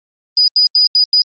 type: tone bursts at uneven times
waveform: sine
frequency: 4942 Hz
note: D#8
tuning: 13 cents flat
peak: -7 dBFS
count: 5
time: 0.37-0.48 / 0.56-0.67 / 0.75-0.87 / 0.95-1.04 / 1.13-1.22 s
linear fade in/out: 2 ms
effects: Opus 24 kbps